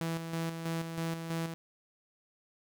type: tone with tremolo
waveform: sawtooth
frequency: 164.81 Hz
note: E3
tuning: in tune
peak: -28 dBFS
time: 0.01-1.54 s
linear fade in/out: 0 ms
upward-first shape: square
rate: 3.1 Hz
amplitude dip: 50%
effects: none